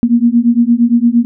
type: beating tone pair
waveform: sine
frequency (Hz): 232.2 / 240.9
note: A#3 / B3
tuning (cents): -7 / -43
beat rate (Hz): 8.7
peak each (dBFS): -10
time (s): 0.03-1.25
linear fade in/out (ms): 0
effects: none